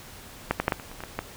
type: clicks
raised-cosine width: 0.5 ms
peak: -7 / -8 / -6 / -8 / -23 / -27 / -22 / -19 / -12 dBFS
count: 9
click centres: 0.51 / 0.6 / 0.681 / 0.722 / 0.798 / 0.915 / 1.005 / 1.037 / 1.19 s
effects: pink hiss -45 dBFS RMS until 1.36 s